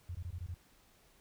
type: tone bursts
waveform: sine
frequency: 87.31 Hz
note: F2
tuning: in tune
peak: -38 dBFS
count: 6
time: 0.09-0.544 s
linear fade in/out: 5 ms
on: 59 ms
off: 20 ms
effects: pink hiss -66 dBFS RMS until 1.2 s